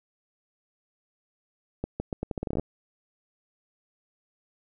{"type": "accelerating click train", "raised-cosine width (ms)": 2, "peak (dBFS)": -16, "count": 14, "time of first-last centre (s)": [1.84, 2.596], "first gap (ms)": 160, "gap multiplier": 0.8, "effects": []}